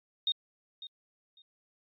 sine tone with echo, 3700 Hz, A#7, 14 cents flat, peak -26 dBFS, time 0.27-0.32 s, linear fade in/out 2 ms, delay 550 ms, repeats 2, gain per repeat -15 dB, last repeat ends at 1.42 s, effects AAC 64 kbps

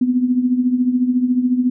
sine tone with tremolo, 250 Hz, B3, 21 cents sharp, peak -10 dBFS, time 0.01-1.7 s, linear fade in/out 5 ms, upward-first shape triangle, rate 14 Hz, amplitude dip 75%, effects none

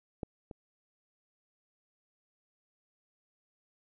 clicks, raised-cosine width 2 ms, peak -22 / -30 dBFS, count 2, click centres 0.232 / 0.512 s, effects none

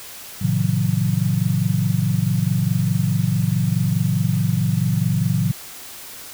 sine chord, A diminished seventh, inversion none, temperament equal with one note detuned, 110 / 130.81 / 155.56 / 180.25 Hz, A2 / C3 / Eb3 / Gb3, 0 / 0 / 0 / -45 cents, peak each -22 dBFS, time 0.41-5.52 s, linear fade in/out 10 ms, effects white hiss -37 dBFS RMS until 6.33 s

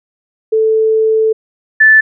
sine tone pair in turn, 440 / 1752.9 Hz, A4 / A6, 0 / -7 cents, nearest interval 2 octaves, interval 2393 cents, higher second, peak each -8 / -3 dBFS, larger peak second, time 0.52-1.33 / 1.8-2.01 s, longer first, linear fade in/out 10 ms, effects none

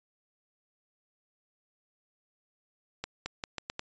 accelerating click train, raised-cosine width 0.2 ms, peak -17 dBFS, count 6, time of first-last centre 3.04-3.794 s, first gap 220 ms, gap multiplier 0.81, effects resampled to 16000 Hz

